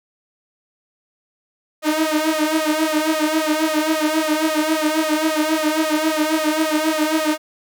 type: tone with flanger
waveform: sawtooth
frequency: 311.3 Hz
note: D#4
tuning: 1 cent sharp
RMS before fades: -19 dBFS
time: 1.82-7.38 s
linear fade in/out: 50 ms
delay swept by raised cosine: 1.5 to 4.7 ms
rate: 3.7 Hz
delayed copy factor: +0.9
effects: none